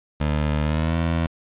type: tone with pitch glide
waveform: 20% pulse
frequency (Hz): 75.2 to 82.96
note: D2 to E2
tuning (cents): +42 to +12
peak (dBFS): -15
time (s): 0.2-1.27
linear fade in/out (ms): 10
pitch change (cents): +170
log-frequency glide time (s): 0.63-0.97
effects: resampled to 8000 Hz + 9-bit